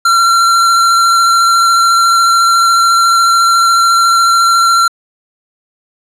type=tone with vibrato; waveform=square; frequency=1365 Hz; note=F6; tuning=40 cents flat; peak=-7 dBFS; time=0.05-4.88 s; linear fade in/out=5 ms; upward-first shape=square; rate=14 Hz; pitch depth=10 cents each way; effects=low-pass 10000 Hz 12 dB/octave